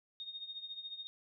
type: tone with tremolo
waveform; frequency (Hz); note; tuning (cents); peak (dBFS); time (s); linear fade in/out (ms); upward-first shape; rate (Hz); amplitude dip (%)
sine; 3702; A#7; -13; -39; 0.2-1.07; 0; triangle; 14; 80
effects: none